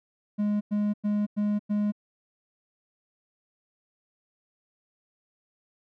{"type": "tone bursts", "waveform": "triangle", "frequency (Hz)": 207.7, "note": "G#3", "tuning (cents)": 0, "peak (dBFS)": -21, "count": 5, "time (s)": [0.38, 1.922], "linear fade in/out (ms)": 20, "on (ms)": 230, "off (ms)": 98, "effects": []}